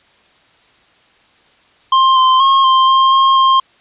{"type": "tone with pitch steps", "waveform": "square", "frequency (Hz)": [1056, 1039, 1079, 1050, 1061, 1070, 1061], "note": ["C6", "C6", "C#6", "C6", "C6", "C6", "C6"], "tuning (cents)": [16, -12, -47, 6, 24, 38, 24], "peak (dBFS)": -8, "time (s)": [1.92, 3.6], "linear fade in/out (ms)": 5, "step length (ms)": 240, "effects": ["white hiss -51 dBFS RMS until 3.8 s", "resampled to 8000 Hz"]}